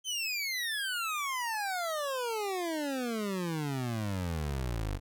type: exponential sweep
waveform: 25% pulse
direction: down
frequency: 3136 to 46.54 Hz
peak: -28 dBFS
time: 0.04-5 s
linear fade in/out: 50 ms
effects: none